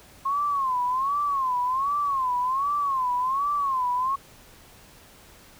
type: tone with vibrato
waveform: sine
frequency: 1071 Hz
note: C6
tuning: 40 cents sharp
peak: -22 dBFS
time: 0.25-4.16 s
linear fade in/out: 10 ms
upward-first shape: sine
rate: 1.3 Hz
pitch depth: 150 cents each way
effects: pink hiss -51 dBFS RMS until 5.59 s